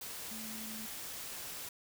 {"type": "tone in noise", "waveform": "sine", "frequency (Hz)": 220, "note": "A3", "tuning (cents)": 0, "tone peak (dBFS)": -46, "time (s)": [0.31, 0.86], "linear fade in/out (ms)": 5, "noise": "white", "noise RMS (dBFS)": -44, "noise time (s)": [0.01, 1.69], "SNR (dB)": -5, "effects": []}